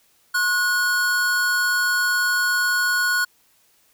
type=tone pair together; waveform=square; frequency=1076.8 / 1459 Hz; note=C6 / F#6; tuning=+49 / -25 cents; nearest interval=perfect fourth; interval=526 cents; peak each=-30 / -19 dBFS; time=0.34-3.25 s; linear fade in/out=10 ms; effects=white hiss -60 dBFS RMS until 3.93 s